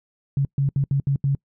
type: tone bursts at uneven times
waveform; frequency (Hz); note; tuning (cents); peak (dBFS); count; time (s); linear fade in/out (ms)
sine; 138.59; C#3; 0; -17; 6; 0.37-0.45 / 0.58-0.69 / 0.76-0.84 / 0.91-1 / 1.07-1.16 / 1.24-1.35; 2
effects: noise-tail reverb RT60 0.1 s tail -26 dB re dry